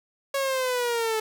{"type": "linear sweep", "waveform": "sawtooth", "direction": "down", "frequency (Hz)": [554.4, 433.4], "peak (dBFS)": -20, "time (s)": [0.34, 1.2], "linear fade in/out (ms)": 5, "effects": []}